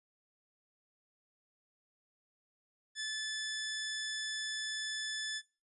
15% pulse tone, 1739 Hz, A6, 21 cents flat, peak -30 dBFS, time 2.95-5.42 s, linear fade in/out 50 ms, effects noise-tail reverb RT60 0.3 s tail -18 dB re dry + resampled to 24000 Hz

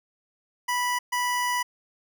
25% pulse tone bursts at uneven times, 983 Hz, B5, 8 cents flat, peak -20 dBFS, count 2, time 0.68-0.99 / 1.12-1.63 s, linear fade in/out 10 ms, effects none

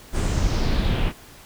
brown noise with low-pass filter sweep, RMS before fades -21 dBFS, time 0.12-1.13 s, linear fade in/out 50 ms, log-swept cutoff 9300 to 2700 Hz, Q 2.6, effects pink hiss -46 dBFS RMS until 1.45 s

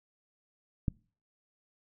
click, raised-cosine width 5 ms, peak -16 dBFS, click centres 0.882 s, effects noise-tail reverb RT60 0.4 s tail -25 dB re dry

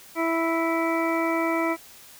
harmonic tone, 329.6 Hz, E4, in tune, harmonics 1 / 2 / 3 / 4 / 6 / 7, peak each -25 / -28 / -30 / -31 / -33 / -33 dBFS, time 0.15-1.77 s, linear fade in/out 50 ms, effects white hiss -48 dBFS RMS until 2.19 s

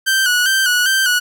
sawtooth tone with vibrato, 1513 Hz, F#6, 38 cents sharp, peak -9 dBFS, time 0.06-1.2 s, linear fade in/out 20 ms, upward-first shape square, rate 2.5 Hz, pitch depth 55 cents each way, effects none

